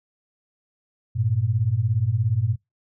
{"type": "beating tone pair", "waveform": "sine", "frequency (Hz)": [100, 117], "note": ["G2", "A#2"], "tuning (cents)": [35, 7], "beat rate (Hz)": 17, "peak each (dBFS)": [-23, -21], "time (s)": [1.15, 2.56], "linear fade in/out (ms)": 20, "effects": ["noise-tail reverb RT60 0.2 s tail -25 dB re dry"]}